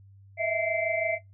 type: tone cluster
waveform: sine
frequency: 637 / 663 / 2084 / 2303 Hz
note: D#5 / E5 / C7 / D7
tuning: +41 / +10 / -7 / -34 cents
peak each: -31 / -28 / -30 / -35 dBFS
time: 0.37-1.19 s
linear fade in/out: 50 ms
effects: noise-tail reverb RT60 0.2 s tail -20 dB re dry + added 98 Hz sine -50 dBFS peak until 1.33 s